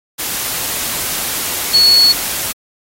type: tone in noise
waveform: sine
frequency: 4383 Hz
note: C#8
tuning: 20 cents flat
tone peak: -6 dBFS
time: 1.73-2.13 s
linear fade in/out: 20 ms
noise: white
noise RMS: -20 dBFS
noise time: 0.18-2.53 s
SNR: +11 dB
effects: AAC 48 kbps